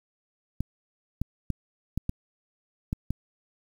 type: clicks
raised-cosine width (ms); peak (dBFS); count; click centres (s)
5; -15; 7; 0.606 / 1.216 / 1.503 / 1.976 / 2.094 / 2.929 / 3.106
effects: 8-bit